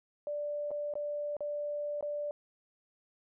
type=tone with dropouts; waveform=sine; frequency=587.3 Hz; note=D5; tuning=in tune; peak=-33 dBFS; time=0.27-2.31 s; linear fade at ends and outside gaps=1 ms; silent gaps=0.707-0.714 / 0.938-0.954 / 1.367-1.406 / 2.009-2.026 s; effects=none